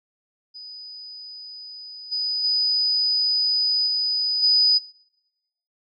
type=tone with level steps; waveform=sine; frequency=4978 Hz; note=D#8; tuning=in tune; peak=-36 / -22 / -18 / -20 / -14 dBFS; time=0.54-4.79 s; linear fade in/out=20 ms; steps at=2.11 / 2.43 / 3.86 / 4.42 s; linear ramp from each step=20 ms; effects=noise-tail reverb RT60 1.0 s tail -24 dB re dry